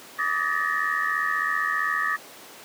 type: tone cluster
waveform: sine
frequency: 1159 / 1255 / 1733 / 1808 / 1891 Hz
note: D6 / D#6 / A6 / A6 / A#6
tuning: -23 / +15 / -27 / +47 / +24 cents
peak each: -29 dBFS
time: 0.18-2.17 s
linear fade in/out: 20 ms
effects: pink hiss -44 dBFS RMS until 2.64 s + high-pass 300 Hz 12 dB/octave